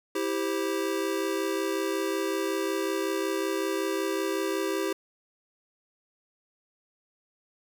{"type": "chord", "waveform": "square", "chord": "C major", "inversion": "first", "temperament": "just", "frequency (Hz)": [327, 392.4, 523.3], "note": ["E4", "G4", "C5"], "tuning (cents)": [-14, 2, 0], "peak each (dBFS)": [-32, -30, -36], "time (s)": [0.15, 4.93], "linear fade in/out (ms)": 5, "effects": []}